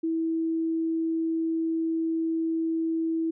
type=tone; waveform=sine; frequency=325.9 Hz; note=E4; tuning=20 cents flat; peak=-24 dBFS; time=0.03-3.31 s; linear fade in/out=10 ms; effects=none